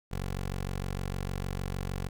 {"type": "tone", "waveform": "15% pulse", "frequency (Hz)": 46.54, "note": "F#1", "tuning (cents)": 11, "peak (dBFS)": -26, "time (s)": [0.11, 2.09], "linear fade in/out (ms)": 10, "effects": []}